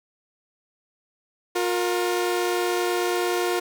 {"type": "tone pair together", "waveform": "sawtooth", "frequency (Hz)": [356.7, 466.2], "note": ["F4", "A#4"], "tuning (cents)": [37, 0], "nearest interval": "perfect fourth", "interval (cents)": 463, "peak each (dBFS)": [-19, -24], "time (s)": [1.55, 3.6], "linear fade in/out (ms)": 10, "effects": []}